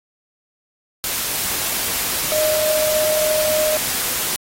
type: tone in noise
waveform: sine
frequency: 617 Hz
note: D#5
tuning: 15 cents flat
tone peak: -18 dBFS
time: 2.32-3.77 s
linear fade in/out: 0 ms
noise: white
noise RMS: -22 dBFS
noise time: 1.04-4.36 s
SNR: +1 dB
effects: AAC 48 kbps